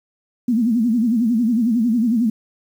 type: tone with vibrato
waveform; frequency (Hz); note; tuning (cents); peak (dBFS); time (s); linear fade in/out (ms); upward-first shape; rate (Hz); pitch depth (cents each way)
sine; 231.5; A#3; -12; -14; 0.48-2.3; 5; sine; 11; 140
effects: 8-bit